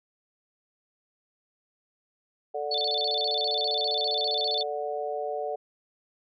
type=chord; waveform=sine; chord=D major; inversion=second; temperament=just; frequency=440.5 / 587.3 / 734.2 Hz; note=A4 / D5 / F#5; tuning=+2 / 0 / -14 cents; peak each=-33 dBFS; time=2.54-5.56 s; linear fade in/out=10 ms
type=tone with vibrato; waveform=sine; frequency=3951 Hz; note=B7; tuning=in tune; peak=-26 dBFS; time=2.71-4.63 s; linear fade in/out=5 ms; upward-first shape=square; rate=15 Hz; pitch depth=190 cents each way
effects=none